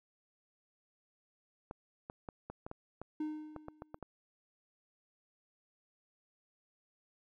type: clicks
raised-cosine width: 1 ms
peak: -29 dBFS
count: 12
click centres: 1.711 / 2.099 / 2.288 / 2.5 / 2.665 / 2.714 / 3.016 / 3.563 / 3.684 / 3.821 / 3.944 / 4.027 s
type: tone with exponential decay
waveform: triangle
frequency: 306.6 Hz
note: D#4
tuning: 25 cents flat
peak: -31 dBFS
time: 3.2-3.99 s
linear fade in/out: 5 ms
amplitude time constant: 170 ms
effects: none